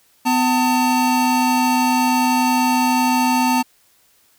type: tone pair together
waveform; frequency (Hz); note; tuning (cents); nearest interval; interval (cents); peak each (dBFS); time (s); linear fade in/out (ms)
square; 251.7 / 897; B3 / A5; +33 / +33; octave + minor seventh; 2200; -18; 0.25-3.63; 20
effects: white hiss -57 dBFS RMS until 4.38 s